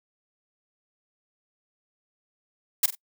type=noise with echo; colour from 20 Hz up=blue; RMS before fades=-19 dBFS; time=2.83-2.86 s; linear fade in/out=5 ms; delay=46 ms; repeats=2; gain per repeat=-11 dB; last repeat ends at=2.952 s; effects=noise-tail reverb RT60 0.1 s tail -24 dB re dry